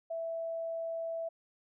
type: tone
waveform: sine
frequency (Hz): 660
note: E5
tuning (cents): +2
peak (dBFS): -34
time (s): 0.1-1.29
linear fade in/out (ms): 10
effects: none